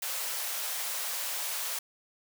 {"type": "high-pass noise", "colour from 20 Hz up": "white", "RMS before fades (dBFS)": -34, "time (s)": [0.02, 1.79], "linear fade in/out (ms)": 5, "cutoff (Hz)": 490, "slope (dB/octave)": 48, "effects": []}